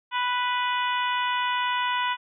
harmonic tone, 493.9 Hz, B4, in tune, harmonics 2 / 3 / 4 / 5 / 6 / 7, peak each -25 / -31 / -33 / -35 / -33 / -37 dBFS, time 0.11-2.17 s, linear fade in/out 50 ms, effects none

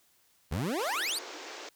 25% pulse exponential sweep, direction up, 68 to 5010 Hz, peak -26 dBFS, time 0.51-1.19 s, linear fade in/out 10 ms
pink band-pass noise, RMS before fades -44 dBFS, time 0.79-1.69 s, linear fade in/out 2 ms, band 310 to 7000 Hz, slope 48 dB/octave
effects white hiss -67 dBFS RMS until 1.75 s

